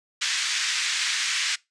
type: band-pass noise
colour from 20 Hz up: pink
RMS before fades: -26 dBFS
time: 0.21-1.56 s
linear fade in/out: 10 ms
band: 1700 to 7300 Hz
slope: 24 dB/octave
effects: noise-tail reverb RT60 0.2 s tail -22 dB re dry + resampled to 22050 Hz